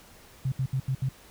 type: tone bursts at uneven times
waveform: sine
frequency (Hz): 131.9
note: C3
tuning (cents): +14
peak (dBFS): -24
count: 5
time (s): 0.45-0.52 / 0.59-0.66 / 0.73-0.8 / 0.88-0.95 / 1.02-1.09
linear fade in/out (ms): 5
effects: pink hiss -53 dBFS RMS until 1.3 s